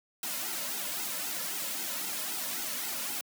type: noise with flanger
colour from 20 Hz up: white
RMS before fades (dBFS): -35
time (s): 0.23-3.21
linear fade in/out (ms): 2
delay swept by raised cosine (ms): 1.7 to 2.62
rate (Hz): 3.8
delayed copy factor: -1
effects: high-pass 200 Hz 12 dB/octave